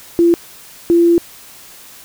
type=tone bursts at uneven times; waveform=sine; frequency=341 Hz; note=F4; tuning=41 cents flat; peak=-7 dBFS; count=2; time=0.19-0.34 / 0.9-1.18 s; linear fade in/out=0 ms; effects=white hiss -39 dBFS RMS until 2.04 s